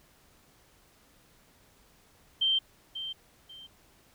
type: tone with echo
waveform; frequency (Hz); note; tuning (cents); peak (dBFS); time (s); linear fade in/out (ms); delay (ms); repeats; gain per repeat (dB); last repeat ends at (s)
sine; 3136; G7; 0; -23; 2.41-2.59; 10; 540; 2; -11; 3.67
effects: pink hiss -62 dBFS RMS until 4.14 s